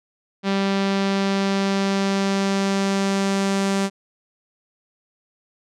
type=tone with low-pass filter sweep; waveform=sawtooth; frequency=196 Hz; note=G3; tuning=in tune; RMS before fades=-21 dBFS; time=0.43-3.9 s; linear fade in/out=50 ms; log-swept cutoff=4200 to 7800 Hz; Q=1.3; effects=none